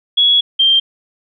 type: tone pair in turn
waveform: sine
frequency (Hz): 3356 / 3168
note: G#7 / G7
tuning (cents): +17 / +18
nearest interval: minor second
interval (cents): 99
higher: first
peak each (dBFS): -8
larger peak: neither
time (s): 0.17-0.41 / 0.59-0.8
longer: first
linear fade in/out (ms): 10
effects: none